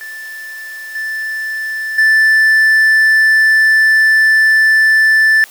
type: tone with level steps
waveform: triangle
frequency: 1760 Hz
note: A6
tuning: in tune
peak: -24 / -16 / -5 dBFS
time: 0.01-5.44 s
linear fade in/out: 0 ms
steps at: 0.95 / 1.98 s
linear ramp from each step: 5 ms
effects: white hiss -39 dBFS RMS until 5.5 s + high-pass 400 Hz 12 dB/octave